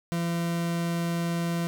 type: tone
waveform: 40% pulse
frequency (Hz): 169.8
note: F3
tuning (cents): -48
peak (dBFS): -25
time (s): 0.12-1.67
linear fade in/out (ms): 0
effects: none